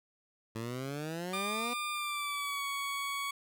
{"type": "exponential sweep", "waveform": "15% pulse", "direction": "up", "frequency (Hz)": [110, 246.9], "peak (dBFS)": -30, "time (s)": [0.55, 1.74], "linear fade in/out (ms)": 10}
{"type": "tone with pitch glide", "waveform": "20% pulse", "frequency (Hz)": [1200, 1119.6], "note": ["D6", "C#6"], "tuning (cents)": [37, 17], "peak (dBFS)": -29, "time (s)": [1.33, 3.31], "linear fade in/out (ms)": 5, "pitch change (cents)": -120, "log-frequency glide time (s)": [1.93, 2.66]}
{"effects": []}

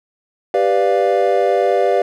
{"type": "chord", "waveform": "triangle", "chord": "G dominant seventh", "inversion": "none", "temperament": "equal", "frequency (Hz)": [392, 493.9, 587.3, 698.5], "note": ["G4", "B4", "D5", "F5"], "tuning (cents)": [0, 0, 0, 0], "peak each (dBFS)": -16, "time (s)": [0.54, 2.02], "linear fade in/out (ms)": 2, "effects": []}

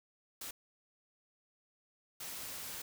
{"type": "noise bursts at uneven times", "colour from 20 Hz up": "white", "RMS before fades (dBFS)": -44, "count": 2, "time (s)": [[0.41, 0.51], [2.2, 2.82]], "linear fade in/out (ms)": 5, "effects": []}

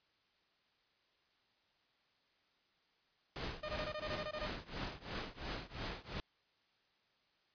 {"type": "noise with tremolo", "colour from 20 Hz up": "pink", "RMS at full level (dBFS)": -40, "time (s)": [3.36, 6.2], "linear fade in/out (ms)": 0, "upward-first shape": "triangle", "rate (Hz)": 2.9, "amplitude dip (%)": 95}
{"type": "tone bursts", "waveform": "sawtooth", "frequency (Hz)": 610, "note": "D#5", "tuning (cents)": -34, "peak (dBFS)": -36, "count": 11, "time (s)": [3.63, 4.467], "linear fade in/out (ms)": 5, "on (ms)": 57, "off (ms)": 21}
{"effects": ["white hiss -75 dBFS RMS until 7.54 s", "resampled to 11025 Hz"]}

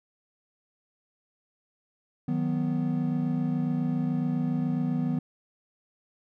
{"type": "chord", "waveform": "triangle", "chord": "B major", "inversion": "first", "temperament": "equal with one note detuned", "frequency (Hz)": [157.74, 185, 246.9], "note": ["D#3", "F#3", "B3"], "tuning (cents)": [24, 0, 0], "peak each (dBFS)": [-27, -30, -26], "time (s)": [2.28, 5.19], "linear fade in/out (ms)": 5, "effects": []}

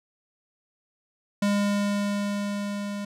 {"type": "tone with level ramp", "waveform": "square", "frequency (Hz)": 203.2, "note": "G#3", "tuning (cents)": -38, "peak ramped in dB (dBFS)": [-21, -31], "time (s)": [1.42, 3.05], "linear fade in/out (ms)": 5, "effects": ["low-pass 10000 Hz 12 dB/octave"]}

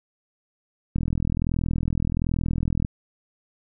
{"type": "click train", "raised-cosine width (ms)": 5, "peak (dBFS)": -12, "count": 79, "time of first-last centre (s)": [0.96, 2.849], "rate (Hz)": 41.3, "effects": []}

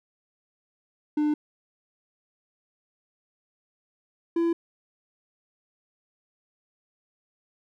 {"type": "tone pair in turn", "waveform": "triangle", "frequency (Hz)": [299.6, 336.3], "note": ["D4", "E4"], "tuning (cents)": [35, 35], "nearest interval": "major second", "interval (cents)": 200, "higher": "second", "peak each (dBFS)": -19, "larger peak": "neither", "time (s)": [[1.17, 1.34], [4.36, 4.53]], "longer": "neither", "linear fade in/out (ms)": 5, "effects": []}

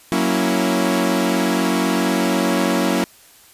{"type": "chord", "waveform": "sawtooth", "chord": "F# dominant seventh", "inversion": "none", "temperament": "equal", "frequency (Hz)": [185, 233.1, 277.2, 329.6], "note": ["F#3", "A#3", "C#4", "E4"], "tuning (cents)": [0, 0, 0, 0], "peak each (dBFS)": -18, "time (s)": [0.12, 3.04], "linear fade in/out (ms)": 0, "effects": ["white hiss -48 dBFS RMS until 3.53 s", "resampled to 32000 Hz"]}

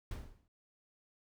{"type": "noise with exponential decay", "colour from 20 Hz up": "brown", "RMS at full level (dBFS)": -36, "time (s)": [0.11, 0.48], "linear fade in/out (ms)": 2, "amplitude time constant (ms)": 79, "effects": []}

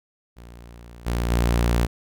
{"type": "tone with level steps", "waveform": "sawtooth", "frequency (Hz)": 58.8, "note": "A#1", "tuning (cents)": 16, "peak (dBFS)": [-37, -18, -14], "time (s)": [0.36, 1.87], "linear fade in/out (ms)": 20, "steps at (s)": [1.06, 1.3], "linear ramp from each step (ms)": 10, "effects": []}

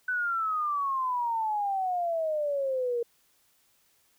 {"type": "exponential sweep", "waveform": "sine", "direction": "down", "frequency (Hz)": [1513, 466.2], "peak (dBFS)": -26, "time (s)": [0.08, 3.03], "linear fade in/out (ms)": 5, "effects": ["white hiss -67 dBFS RMS until 4.18 s"]}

